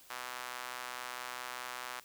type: tone with high-pass filter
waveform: sawtooth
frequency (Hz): 124.7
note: B2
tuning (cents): +17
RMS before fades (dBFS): -43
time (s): 0.1-2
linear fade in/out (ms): 5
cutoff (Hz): 1100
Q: 1.3
effects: white hiss -59 dBFS RMS until 2.04 s